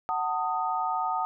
sine chord, D# diminished, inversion first, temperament just, 746.7 / 896 / 1244.5 Hz, F#5 / A5 / D#6, +16 / +31 / 0 cents, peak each -30 dBFS, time 0.09-1.25 s, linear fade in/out 0 ms, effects none

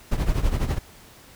brown noise with tremolo, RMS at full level -19 dBFS, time 0.11-0.79 s, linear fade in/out 10 ms, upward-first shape triangle, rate 12 Hz, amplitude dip 80%, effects pink hiss -49 dBFS RMS until 1.35 s

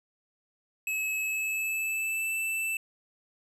square tone with pitch glide, 2581 to 2652 Hz, E7 to E7, -37 to +10 cents, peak -29 dBFS, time 0.87-2.77 s, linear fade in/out 2 ms, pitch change +47 cents, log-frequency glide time 1.2-2.34 s, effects none

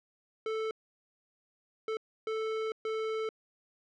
square tone bursts at uneven times, 440 Hz, A4, in tune, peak -32 dBFS, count 4, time 0.46-0.71 / 1.88-1.97 / 2.27-2.72 / 2.85-3.29 s, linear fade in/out 2 ms, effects low-pass 3000 Hz 12 dB/octave

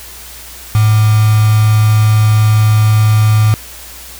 sine tone with quantisation, 107.8 Hz, A2, 35 cents flat, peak -6 dBFS, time 0.75-3.54 s, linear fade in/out 0 ms, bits 3, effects added 60 Hz sine -37 dBFS peak until 4.19 s + white hiss -32 dBFS RMS until 4.19 s

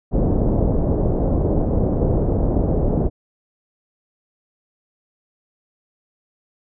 pink low-pass noise, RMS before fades -18 dBFS, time 0.11-3.1 s, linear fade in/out 50 ms, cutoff 610 Hz, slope 24 dB/octave, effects none

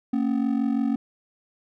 triangle ring-modulated tone, 250.8 Hz, B3, 27 cents sharp, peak -16 dBFS, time 0.13-0.96 s, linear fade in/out 2 ms, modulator 23 Hz, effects none

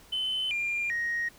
sine tone with pitch steps, 3044 / 2396 / 1875 Hz, F#7 / D7 / A#6, +48 / +34 / +10 cents, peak -26 dBFS, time 0.12-1.29 s, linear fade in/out 10 ms, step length 390 ms, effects tanh soft clip ceiling -24 dBFS + pink hiss -55 dBFS RMS until 1.38 s

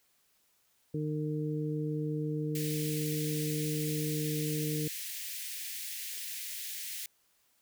harmonic tone, 152.2 Hz, D#3, 38 cents flat, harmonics 1 / 2 / 3, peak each -33 / -36 / -38 dBFS, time 0.94-4.88 s, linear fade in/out 5 ms
white high-pass noise, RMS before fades -40 dBFS, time 2.55-7.06 s, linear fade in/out 2 ms, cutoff 1800 Hz, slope 48 dB/octave
effects white hiss -71 dBFS RMS until 7.61 s

